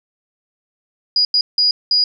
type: tone bursts at uneven times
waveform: sine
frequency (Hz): 4900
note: D#8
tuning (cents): -27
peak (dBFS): -11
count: 4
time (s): 1.16-1.25 / 1.34-1.41 / 1.58-1.71 / 1.91-2.04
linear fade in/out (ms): 2
effects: none